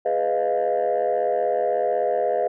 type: chord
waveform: sine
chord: F half-diminished seventh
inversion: first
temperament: equal with one note detuned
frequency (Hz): 415.3 / 496.7 / 622.3 / 698.5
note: Ab4 / Cb5 / Eb5 / F5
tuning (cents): 0 / +10 / 0 / 0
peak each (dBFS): -26 / -23 / -23 / -23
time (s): 0.05-2.48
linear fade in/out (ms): 10
effects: tanh soft clip ceiling -14 dBFS